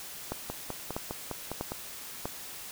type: two click trains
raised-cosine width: 1 ms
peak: -18 / -20 dBFS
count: 4 / 7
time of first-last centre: 0.32-2.255 / 0.5-1.72 s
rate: 1.55 / 4.92 Hz
effects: white hiss -43 dBFS RMS until 2.71 s